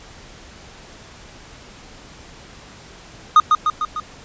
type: tone with echo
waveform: triangle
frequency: 1234 Hz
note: D#6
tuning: 15 cents flat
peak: -4 dBFS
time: 3.36-3.4 s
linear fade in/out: 2 ms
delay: 150 ms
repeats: 4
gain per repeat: -4 dB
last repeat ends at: 4 s
effects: pink hiss -42 dBFS RMS until 4.24 s + resampled to 16000 Hz